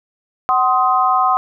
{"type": "chord", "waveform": "sine", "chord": "C diminished", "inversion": "second", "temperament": "just", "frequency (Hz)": [753.5, 1046.5, 1255.8], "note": ["Gb5", "C6", "Eb6"], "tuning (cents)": [31, 0, 16], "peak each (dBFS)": -16, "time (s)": [0.49, 1.37], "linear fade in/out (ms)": 0, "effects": []}